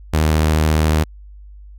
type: tone with vibrato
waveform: sawtooth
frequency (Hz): 77.78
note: D#2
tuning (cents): 0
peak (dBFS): -9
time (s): 0.13-1.04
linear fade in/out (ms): 10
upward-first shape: sine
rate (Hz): 14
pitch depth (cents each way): 18
effects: added 50 Hz sine -36 dBFS peak until 1.78 s